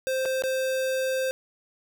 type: tone with dropouts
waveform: square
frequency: 523.3 Hz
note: C5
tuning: in tune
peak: -25 dBFS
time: 0.07-1.31 s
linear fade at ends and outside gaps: 0 ms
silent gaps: 0.253-0.257 / 0.422-0.437 s
effects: none